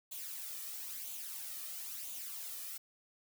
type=noise with flanger; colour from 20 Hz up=blue; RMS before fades=-44 dBFS; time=0.11-2.78 s; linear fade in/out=10 ms; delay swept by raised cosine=0.28 to 1.68 ms; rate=1 Hz; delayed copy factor=+0.55; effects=none